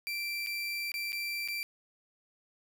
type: tone with dropouts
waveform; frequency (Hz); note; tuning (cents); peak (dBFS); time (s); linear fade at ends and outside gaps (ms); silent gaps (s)
30% pulse; 2349; D7; 0; -31; 0.07-1.63; 0; 0.463-0.47 / 0.918-0.941 / 1.121-1.129 / 1.477-1.485
effects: none